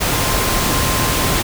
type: tone in noise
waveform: sine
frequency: 1046.5 Hz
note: C6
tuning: in tune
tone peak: -25 dBFS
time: 0.12-1.37 s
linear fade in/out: 20 ms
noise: pink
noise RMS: -17 dBFS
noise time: 0-1.43 s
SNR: -11 dB
effects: none